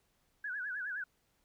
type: tone with vibrato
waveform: sine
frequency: 1579 Hz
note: G6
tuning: 12 cents sharp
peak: -36 dBFS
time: 0.44-1.04 s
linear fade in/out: 5 ms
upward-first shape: sine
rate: 9.6 Hz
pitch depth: 140 cents each way
effects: pink hiss -75 dBFS RMS until 1.44 s